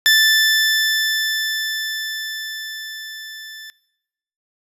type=tone with level ramp; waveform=20% pulse; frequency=1760 Hz; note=A6; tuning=in tune; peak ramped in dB=-5 to -29 dBFS; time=0.06-3.7 s; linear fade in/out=0 ms; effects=noise-tail reverb RT60 0.9 s tail -23 dB re dry + resampled to 32000 Hz

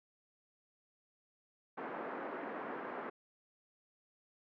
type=band-pass noise; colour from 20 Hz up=pink; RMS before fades=-43 dBFS; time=1.77-3.1 s; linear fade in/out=10 ms; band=260 to 1700 Hz; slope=24 dB/octave; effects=none

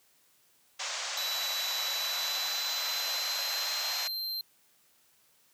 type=band-pass noise; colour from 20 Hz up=white; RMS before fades=-36 dBFS; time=0.79-4.08 s; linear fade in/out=10 ms; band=540 to 7000 Hz; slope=48 dB/octave
type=tone with pitch glide; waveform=square; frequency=3951 to 4143 Hz; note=B7 to C8; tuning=0 to -18 cents; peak=-33 dBFS; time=1.17-4.41 s; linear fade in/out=2 ms; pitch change=+82 cents; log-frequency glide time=1.92-4.08 s
effects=white hiss -66 dBFS RMS until 5.53 s + high-pass 80 Hz 12 dB/octave

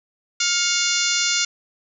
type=harmonic tone with a mistuned harmonic; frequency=703 Hz; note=F5; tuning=11 cents sharp; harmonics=2 / 3 / 4 / 5 / 6 / 7 / 8 / 9 / 10; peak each=-27 / -27 / -27 / -27 / -27 / -27 / -27 / -27 / -27 dBFS; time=0.4-1.45 s; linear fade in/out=5 ms; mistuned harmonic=3; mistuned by=+64 cents; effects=none

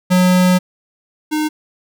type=tone pair in turn; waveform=square; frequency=182.1 / 306.3 Hz; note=F#3 / D#4; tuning=-27 / -27 cents; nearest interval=major sixth; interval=900 cents; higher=second; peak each=-10 / -16 dBFS; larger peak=first; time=0.1-0.59 / 1.31-1.49 s; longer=first; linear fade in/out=20 ms; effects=none

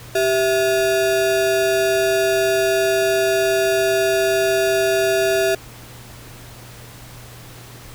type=ring-modulated tone; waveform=square; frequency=523.3 Hz; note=C5; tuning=in tune; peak=-13 dBFS; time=0.15-5.55 s; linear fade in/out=5 ms; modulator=135 Hz; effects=added 120 Hz sine -41 dBFS peak until 7.94 s + pink hiss -41 dBFS RMS until 7.94 s

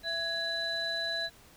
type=tone cluster; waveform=sine; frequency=667 / 1672 / 3986 Hz; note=E5 / G#6 / B7; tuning=+20 / +11 / +15 cents; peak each=-37 / -34 / -32 dBFS; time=0.03-1.3 s; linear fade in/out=50 ms; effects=tanh soft clip ceiling -24 dBFS + pink hiss -57 dBFS RMS until 1.56 s

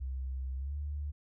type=tone with pitch glide; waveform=sine; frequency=65.41 to 73 Hz; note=C2 to D2; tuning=0 to -10 cents; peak=-34 dBFS; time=0-1.12 s; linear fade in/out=20 ms; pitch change=+190 cents; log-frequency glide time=0.56-0.76 s; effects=none

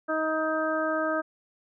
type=harmonic tone; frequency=314.7 Hz; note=D#4; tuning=20 cents sharp; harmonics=1 / 2 / 3 / 4 / 5; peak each=-31 / -28 / -39 / -31 / -32 dBFS; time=0.08-1.22 s; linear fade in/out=20 ms; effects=none

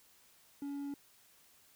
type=tone; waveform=triangle; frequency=282.6 Hz; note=C#4; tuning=34 cents sharp; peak=-36 dBFS; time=0.62-0.94 s; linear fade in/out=2 ms; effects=white hiss -65 dBFS RMS until 1.75 s

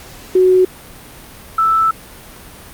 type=tone pair in turn; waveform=sine; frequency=370 / 1318.5 Hz; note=F#4 / E6; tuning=0 / 0 cents; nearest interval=octave + minor seventh; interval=2200 cents; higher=second; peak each=-7 / -10 dBFS; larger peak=first; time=0.35-0.65 / 1.58-1.91 s; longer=second; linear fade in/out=5 ms; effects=pink hiss -37 dBFS RMS until 2.73 s + Opus 48 kbps

